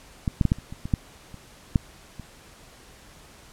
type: clicks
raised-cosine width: 5 ms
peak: -11 / -7 / -7 / -7 / -27 / -24 / -19 / -8 / -28 / -6 / -25 dBFS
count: 11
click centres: 0.278 / 0.412 / 0.453 / 0.519 / 0.586 / 0.725 / 0.855 / 0.938 / 1.343 / 1.758 / 2.197 s
effects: pink hiss -50 dBFS RMS until 3.52 s + low-pass 11000 Hz 12 dB/octave